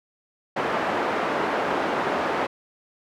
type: band-pass noise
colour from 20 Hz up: pink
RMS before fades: -25 dBFS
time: 0.56-2.47 s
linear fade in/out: 10 ms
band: 370 to 1500 Hz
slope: 12 dB/octave
effects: none